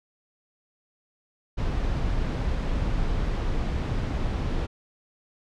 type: noise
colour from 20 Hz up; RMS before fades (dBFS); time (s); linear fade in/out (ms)
brown; -26; 1.57-4.67; 20
effects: low-pass 5000 Hz 12 dB/octave